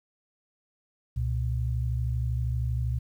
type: tone pair together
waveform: sine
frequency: 67.4 / 120.09 Hz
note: C#2 / B2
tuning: -48 / -48 cents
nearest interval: minor seventh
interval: 1000 cents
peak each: -28 dBFS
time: 1.16-2.99 s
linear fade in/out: 10 ms
effects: 10-bit